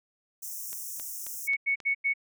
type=high-pass noise; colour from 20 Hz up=white; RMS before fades=-38 dBFS; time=0.42-1.48 s; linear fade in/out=10 ms; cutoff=5500 Hz; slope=96 dB/octave
type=click train; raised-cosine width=0.2 ms; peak=-27 dBFS; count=5; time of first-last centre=0.73-1.802 s; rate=3.73 Hz
type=tone bursts; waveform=sine; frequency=2217 Hz; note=C#7; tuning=in tune; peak=-23 dBFS; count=4; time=1.47-2.138 s; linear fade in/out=20 ms; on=98 ms; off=92 ms
effects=none